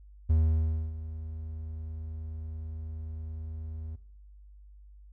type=tone with ADSR envelope; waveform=triangle; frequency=79.3 Hz; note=D#2; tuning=33 cents sharp; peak=-18 dBFS; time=0.29-3.96 s; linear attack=13 ms; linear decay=620 ms; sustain=-16 dB; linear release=10 ms; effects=noise-tail reverb RT60 0.7 s tail -19 dB re dry + added 50 Hz sine -49 dBFS peak until 5.12 s